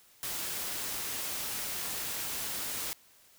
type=noise; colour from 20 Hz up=white; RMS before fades=-36 dBFS; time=0.23-2.93 s; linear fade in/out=0 ms; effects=white hiss -61 dBFS RMS until 3.38 s